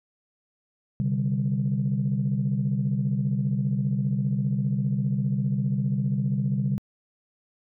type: chord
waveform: sine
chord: C suspended second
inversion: none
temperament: equal with one note detuned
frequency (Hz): 130.81 / 145.82 / 196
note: C3 / D3 / G3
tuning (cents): 0 / -12 / 0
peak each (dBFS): -25 / -27 / -26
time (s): 1-6.78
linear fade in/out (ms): 0
effects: tanh soft clip ceiling -15 dBFS